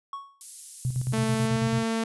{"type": "tone with exponential decay", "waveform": "triangle", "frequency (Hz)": 1108.7, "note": "C#6", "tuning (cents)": 0, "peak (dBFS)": -28, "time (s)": [0.13, 0.43], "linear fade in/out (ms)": 2, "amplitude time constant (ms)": 65}
{"type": "high-pass noise", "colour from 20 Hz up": "white", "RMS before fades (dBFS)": -38, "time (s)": [0.41, 1.47], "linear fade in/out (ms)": 0, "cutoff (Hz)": 9200, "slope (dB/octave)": 12}
{"type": "tone with tremolo", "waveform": "sine", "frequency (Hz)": 126.9, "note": "B2", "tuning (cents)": 47, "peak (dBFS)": -23, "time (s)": [0.85, 1.83], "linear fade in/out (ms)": 0, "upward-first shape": "square", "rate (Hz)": 9.1, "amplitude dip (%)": 65}
{"type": "tone with pitch glide", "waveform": "sawtooth", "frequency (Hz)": [221.1, 225.6], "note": ["A3", "A3"], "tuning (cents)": [9, 44], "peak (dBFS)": -21, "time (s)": [1.13, 2.04], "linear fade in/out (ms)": 5, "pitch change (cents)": 35, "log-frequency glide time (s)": [1.37, 1.7]}
{"effects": ["resampled to 24000 Hz"]}